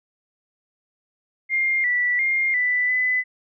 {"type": "tone with pitch steps", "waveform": "sine", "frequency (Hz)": [2115, 1962, 2119, 1985, 2006], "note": ["C7", "B6", "C7", "B6", "B6"], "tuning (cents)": [18, -12, 21, 8, 26], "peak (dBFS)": -18, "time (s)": [1.49, 3.24], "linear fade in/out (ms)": 50, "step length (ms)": 350, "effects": []}